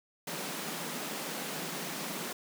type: high-pass noise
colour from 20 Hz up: pink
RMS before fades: -38 dBFS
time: 0.27-2.33 s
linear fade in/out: 5 ms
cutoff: 150 Hz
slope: 96 dB/octave
effects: none